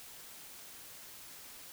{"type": "silence", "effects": ["white hiss -51 dBFS RMS until 1.72 s"]}